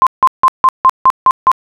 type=tone bursts; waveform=sine; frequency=1046.5 Hz; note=C6; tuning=in tune; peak=-3 dBFS; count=8; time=0.02-1.516 s; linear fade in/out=0 ms; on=47 ms; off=160 ms; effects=none